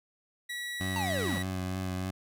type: tone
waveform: 30% pulse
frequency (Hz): 1935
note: B6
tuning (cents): -36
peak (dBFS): -32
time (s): 0.49-1.43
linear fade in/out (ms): 10
type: tone with vibrato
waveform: 20% pulse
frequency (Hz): 93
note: F#2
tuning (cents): +9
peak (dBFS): -27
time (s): 0.8-2.11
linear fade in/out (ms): 10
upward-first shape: triangle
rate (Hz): 3.3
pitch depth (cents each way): 25
type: linear sweep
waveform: square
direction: down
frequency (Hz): 932.3 to 153.8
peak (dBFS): -33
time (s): 0.96-1.38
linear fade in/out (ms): 0
effects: none